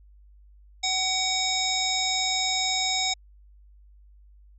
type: harmonic tone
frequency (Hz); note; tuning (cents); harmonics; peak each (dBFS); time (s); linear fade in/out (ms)
754; F#5; +32; 1 / 3 / 5 / 7 / 9 / 10; -31 / -31 / -27 / -30 / -33 / -35; 0.83-3.14; 10
effects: added 50 Hz sine -50 dBFS peak until 4.58 s